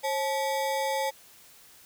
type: ring-modulated tone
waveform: square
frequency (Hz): 702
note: F5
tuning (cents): +9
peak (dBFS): -24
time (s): 0.03-1.11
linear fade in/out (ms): 20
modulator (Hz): 163
effects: white hiss -54 dBFS RMS until 1.85 s